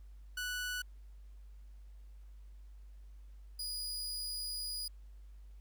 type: tone pair in turn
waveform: sawtooth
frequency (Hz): 1480 / 4915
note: F#6 / D#8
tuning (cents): 0 / -22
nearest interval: octave + major sixth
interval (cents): 2078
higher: second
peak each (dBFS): -33 / -35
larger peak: first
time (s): 0.37-0.82 / 3.59-4.88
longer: second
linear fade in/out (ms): 5
effects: added 50 Hz sine -50 dBFS peak until 5.6 s + pink hiss -75 dBFS RMS until 5.6 s